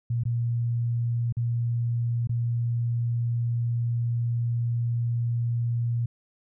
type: tone with dropouts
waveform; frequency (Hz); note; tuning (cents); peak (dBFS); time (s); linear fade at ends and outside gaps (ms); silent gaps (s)
sine; 118.2; A#2; +24; -23; 0.1-6.06; 5; 0.236-0.253 / 1.325-1.368 / 2.273-2.293
effects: none